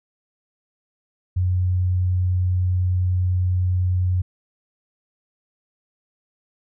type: tone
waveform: sine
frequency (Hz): 91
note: F#2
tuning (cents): -28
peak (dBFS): -17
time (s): 1.36-4.22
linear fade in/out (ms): 10
effects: none